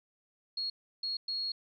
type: tone bursts at uneven times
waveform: sine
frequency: 4306 Hz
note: C8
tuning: 49 cents sharp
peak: -32 dBFS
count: 3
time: 0.57-0.7 / 1.03-1.17 / 1.28-1.52 s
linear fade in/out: 5 ms
effects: none